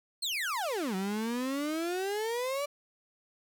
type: exponential two-way sweep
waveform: 35% pulse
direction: down then up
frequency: 4435 to 185 to 586 Hz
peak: -29 dBFS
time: 0.22-2.66 s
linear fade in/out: 10 ms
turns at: 0.95 s
effects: none